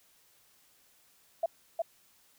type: tone with echo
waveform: sine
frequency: 666 Hz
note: E5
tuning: 18 cents sharp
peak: -25 dBFS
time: 1.43-1.46 s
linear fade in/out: 5 ms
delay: 360 ms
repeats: 1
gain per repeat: -2 dB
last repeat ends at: 1.82 s
effects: white hiss -65 dBFS RMS until 2.38 s